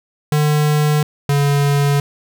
square tone pair in turn, 150 / 142.41 Hz, D3 / C#3, +37 / +47 cents, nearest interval minor second, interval 90 cents, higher first, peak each -13 dBFS, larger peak neither, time 0.32-1.03 / 1.29-2 s, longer neither, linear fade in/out 2 ms, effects none

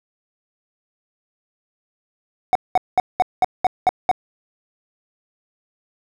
triangle tone bursts, 740 Hz, F#5, in tune, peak -9 dBFS, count 8, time 2.53-4.114 s, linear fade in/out 0 ms, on 23 ms, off 200 ms, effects none

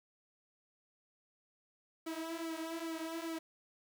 sawtooth tone with flanger, 326.8 Hz, E4, 15 cents flat, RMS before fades -41 dBFS, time 2.06-3.39 s, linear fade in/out 10 ms, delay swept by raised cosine 1.1 to 5.7 ms, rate 2.4 Hz, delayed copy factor -0.8, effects 10-bit

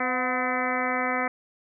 harmonic tone with a mistuned harmonic, 254.1 Hz, B3, 49 cents sharp, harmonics 1 / 2 / 3 / 4 / 5 / 6 / 7 / 8 / 9, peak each -32 / -32 / -31 / -34 / -31 / -36 / -34 / -31 / -36 dBFS, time 0-1.28 s, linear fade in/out 5 ms, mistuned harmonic 3, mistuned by -49 cents, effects none

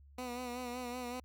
15% pulse tone with vibrato, 246.9 Hz, B3, in tune, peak -33 dBFS, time 0.18-1.2 s, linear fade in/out 5 ms, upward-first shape sine, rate 5.3 Hz, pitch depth 44 cents each way, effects added 70 Hz sine -56 dBFS peak until 1.24 s

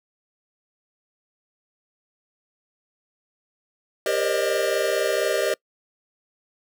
square tone cluster, 398 / 472.9 / 536 / 600 / 624 Hz, G4 / A#4 / C5 / D5 / D#5, +26 / +25 / +42 / +37 / +5 cents, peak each -28 dBFS, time 4.06-5.54 s, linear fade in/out 2 ms, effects noise-tail reverb RT60 0.1 s tail -26 dB re dry

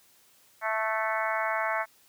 harmonic tone with a mistuned harmonic, 220 Hz, A3, in tune, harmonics 3 / 4 / 5 / 6 / 7 / 8 / 9 / 10, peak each -32 / -33 / -34 / -35 / -35 / -36 / -37 / -37 dBFS, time 0.61-1.86 s, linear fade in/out 50 ms, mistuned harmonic 7, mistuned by -19 cents, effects white hiss -61 dBFS RMS until 2.08 s + high-pass 60 Hz 12 dB/octave

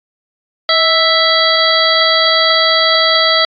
harmonic tone with a mistuned harmonic, 659.3 Hz, E5, in tune, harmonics 1 / 2 / 3 / 5 / 6 / 7, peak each -16 / -16 / -16 / -16 / -16 / -16 dBFS, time 0.69-3.45 s, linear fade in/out 2 ms, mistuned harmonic 1, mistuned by -49 cents, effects AAC 64 kbps

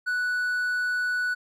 triangle tone, 1480 Hz, F#6, in tune, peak -22 dBFS, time 0.06-1.35 s, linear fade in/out 20 ms, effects none

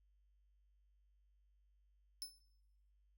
sawtooth tone with exponential decay, 5260 Hz, E8, 5 cents flat, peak -37 dBFS, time 2.22-2.39 s, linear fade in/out 0 ms, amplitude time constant 36 ms, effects noise-tail reverb RT60 0.9 s tail -21 dB re dry + added 50 Hz sine -70 dBFS peak until 3.17 s

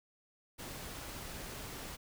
pink noise, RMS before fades -45 dBFS, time 0.58-1.97 s, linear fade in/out 20 ms, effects none

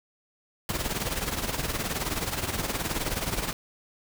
pink noise with tremolo, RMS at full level -27 dBFS, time 0.69-3.53 s, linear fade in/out 2 ms, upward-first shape triangle, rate 19 Hz, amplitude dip 75%, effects none

